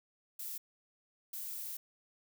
violet noise bursts at uneven times, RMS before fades -42 dBFS, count 2, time 0.39-0.58 / 1.33-1.77 s, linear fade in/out 5 ms, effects none

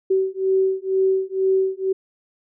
sine beating tone pair, 380.4 / 382.5 Hz, F#4 / G4, +48 / -42 cents, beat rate 2.1 Hz, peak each -20 dBFS, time 0.1-1.93 s, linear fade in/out 10 ms, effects none

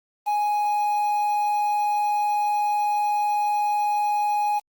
triangle tone with quantisation, 832 Hz, G#5, 3 cents sharp, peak -18 dBFS, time 0.26-4.6 s, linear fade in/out 20 ms, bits 7, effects Opus 24 kbps

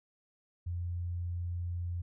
sine tone, 87.31 Hz, F2, in tune, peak -33 dBFS, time 0.66-2.02 s, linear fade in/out 10 ms, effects none

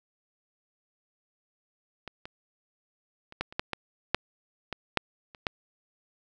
clicks, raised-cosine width 0.3 ms, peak -22 / -24 / -29 / -13 / -28 / -11 / -14 / -6 / -17 / -6 / -30 / -11 dBFS, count 12, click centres 2.077 / 2.255 / 3.324 / 3.41 / 3.525 / 3.595 / 3.733 / 4.146 / 4.727 / 4.973 / 5.348 / 5.468 s, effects none

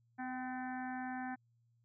harmonic tone with a mistuned harmonic, 254.5 Hz, C4, 48 cents flat, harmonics 1 / 3 / 4 / 5 / 6 / 7 / 8 / 9, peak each -42 / -43 / -54 / -58 / -49 / -50 / -61 / -62 dBFS, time 0.18-1.36 s, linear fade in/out 20 ms, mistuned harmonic 3, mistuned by +18 cents, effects added 117 Hz sine -70 dBFS peak until 1.84 s

